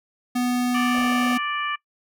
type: tone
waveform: square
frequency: 246.9 Hz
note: B3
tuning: in tune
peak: -21 dBFS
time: 0.35-1.38 s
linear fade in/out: 10 ms
type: harmonic tone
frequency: 587.3 Hz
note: D5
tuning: in tune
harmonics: 2 / 3 / 4 / 5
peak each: -26 / -30 / -32 / -34 dBFS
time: 0.74-1.76 s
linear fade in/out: 10 ms
type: band-pass noise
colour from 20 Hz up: pink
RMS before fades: -39 dBFS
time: 0.94-1.35 s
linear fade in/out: 5 ms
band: 470 to 790 Hz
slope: 96 dB/octave
type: noise with exponential decay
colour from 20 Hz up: brown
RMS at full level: -36 dBFS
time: 0.98-1.14 s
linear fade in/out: 1 ms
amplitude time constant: 33 ms
effects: noise-tail reverb RT60 0.1 s tail -21 dB re dry